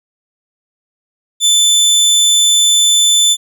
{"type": "tone", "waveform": "25% pulse", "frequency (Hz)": 3520, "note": "A7", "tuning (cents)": 0, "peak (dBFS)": -4, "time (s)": [1.4, 3.37], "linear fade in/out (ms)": 50, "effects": []}